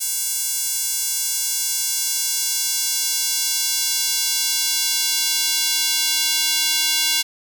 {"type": "tone with high-pass filter sweep", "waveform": "square", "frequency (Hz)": 311.1, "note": "D#4", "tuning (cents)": 0, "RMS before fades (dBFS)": -21, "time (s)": [0, 7.23], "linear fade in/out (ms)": 20, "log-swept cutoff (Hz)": [7600, 3500], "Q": 1.2, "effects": []}